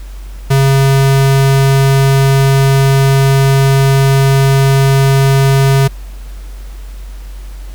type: tone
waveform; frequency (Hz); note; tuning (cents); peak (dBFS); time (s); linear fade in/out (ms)
square; 136.1; C#3; -31; -7; 0.5-5.88; 10
effects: added 47 Hz sine -24 dBFS peak until 7.74 s + pink hiss -41 dBFS RMS until 7.74 s